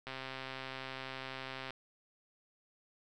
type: click train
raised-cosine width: 0.3 ms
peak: -26 dBFS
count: 217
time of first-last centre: 0.07-1.706 s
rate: 132 Hz
effects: none